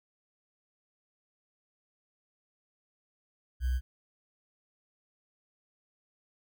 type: tone with sample-and-hold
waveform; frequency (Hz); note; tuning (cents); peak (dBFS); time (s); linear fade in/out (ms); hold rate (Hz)
sine; 63; B1; +35; -26; 3.6-3.81; 50; 1575
effects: none